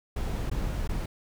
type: noise with dropouts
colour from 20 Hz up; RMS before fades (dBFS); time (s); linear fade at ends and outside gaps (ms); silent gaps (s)
brown; -30; 0.16-1.06; 5; 0.499-0.513 / 0.876-0.891
effects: none